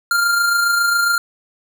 square tone with amplitude modulation, 1396.9 Hz, F6, in tune, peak -13 dBFS, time 0.11-1.18 s, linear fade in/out 2 ms, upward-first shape sine, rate 27.3 Hz, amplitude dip 35%, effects none

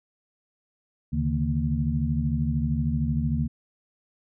sine tone cluster, 74.5 / 141.3 / 154.4 / 230.4 Hz, D2 / C#3 / D#3 / A#3, +25 / +34 / -13 / -20 cents, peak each -28 dBFS, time 1.12-3.48 s, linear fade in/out 20 ms, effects none

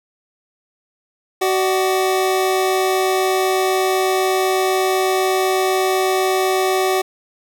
25% pulse tone pair together, 376 / 598 Hz, F#4 / D5, +28 / +31 cents, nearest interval minor sixth, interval 803 cents, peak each -12 / -21 dBFS, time 1.41-7.02 s, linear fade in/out 10 ms, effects none

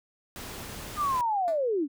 pink noise, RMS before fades -40 dBFS, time 0.36-1.21 s, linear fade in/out 0 ms
sine linear sweep, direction down, 1237 to 261.3 Hz, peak -24 dBFS, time 0.96-1.88 s, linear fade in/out 50 ms
10% pulse tone with exponential decay, 293.7 Hz, D4, in tune, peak -31 dBFS, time 1.48-1.64 s, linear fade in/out 0 ms, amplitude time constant 34 ms
effects none

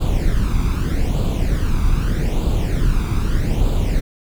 brown noise with flanger, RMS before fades -17 dBFS, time 0-4.01 s, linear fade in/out 20 ms, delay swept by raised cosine 0.26 to 0.84 ms, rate 0.81 Hz, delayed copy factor +0.65, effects none

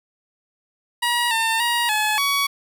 15% pulse tone with pitch steps, 957 / 901 / 950 / 854 / 1125 Hz, A#5 / A5 / A#5 / G#5 / C#6, +45 / +41 / +33 / +48 / +25 cents, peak -12 dBFS, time 1.02-2.47 s, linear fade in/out 10 ms, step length 290 ms, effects none

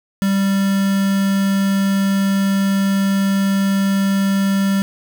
triangle tone with quantisation, 196 Hz, G3, in tune, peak -12 dBFS, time 0.22-4.82 s, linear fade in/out 0 ms, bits 4, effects none

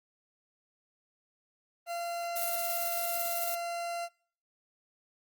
40% pulse tone, 687 Hz, F5, 29 cents flat, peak -33 dBFS, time 1.86-4.09 s, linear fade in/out 50 ms
violet noise with tremolo, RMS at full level -33 dBFS, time 2.36-3.55 s, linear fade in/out 5 ms, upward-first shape square, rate 18 Hz, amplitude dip 30%
effects noise-tail reverb RT60 0.5 s tail -24 dB re dry + Opus 24 kbps

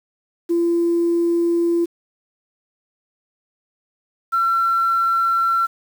sine tone pair in turn, 340.8 / 1354.2 Hz, F4 / E6, -42 / +46 cents, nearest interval 2 octaves, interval 2388 cents, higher second, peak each -14 dBFS, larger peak neither, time 0.49-1.86 / 4.32-5.67 s, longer first, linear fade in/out 20 ms, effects tanh soft clip ceiling -11 dBFS + 7-bit

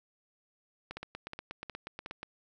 two click trains, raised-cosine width 0.3 ms, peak -24 / -24 dBFS, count 12 / 4, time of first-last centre 0.91-2.231 / 0.97-2.061 s, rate 8.33 / 2.75 Hz, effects none

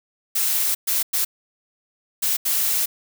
blue noise bursts at uneven times, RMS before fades -21 dBFS, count 5, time 0.35-0.75 / 0.87-1.03 / 1.13-1.25 / 2.22-2.37 / 2.45-2.86 s, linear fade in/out 10 ms, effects none

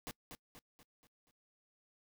pink noise with echo, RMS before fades -44 dBFS, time 0.07-0.11 s, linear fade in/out 0 ms, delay 240 ms, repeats 5, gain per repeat -6 dB, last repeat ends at 1.31 s, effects noise-tail reverb RT60 0.1 s tail -24 dB re dry

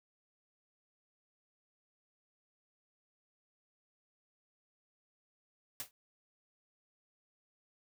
white noise with exponential decay, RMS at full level -36 dBFS, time 5.8-5.91 s, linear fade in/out 1 ms, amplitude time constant 23 ms, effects none

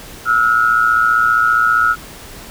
sine tone pair together, 1313 / 1428.1 Hz, E6 / F6, -7 / +38 cents, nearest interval minor second, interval 145 cents, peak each -13 dBFS, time 0.25-1.96 s, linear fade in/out 50 ms, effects pink hiss -35 dBFS RMS until 2.5 s

